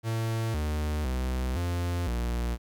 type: tone with pitch steps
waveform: 45% pulse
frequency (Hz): 112.8 / 75.7 / 63.6 / 87.5 / 59.4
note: A2 / D#2 / C2 / F2 / A#1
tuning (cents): +44 / -47 / -48 / +4 / +33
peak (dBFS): -27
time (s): 0.03-2.58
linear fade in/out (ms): 50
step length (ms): 510
effects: 11-bit